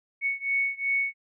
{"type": "beating tone pair", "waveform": "sine", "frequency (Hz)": [2217, 2219.7], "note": ["C#7", "C#7"], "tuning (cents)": [0, 2], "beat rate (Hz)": 2.7, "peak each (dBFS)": [-27, -28], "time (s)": [0.21, 1.14], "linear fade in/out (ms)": 50, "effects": []}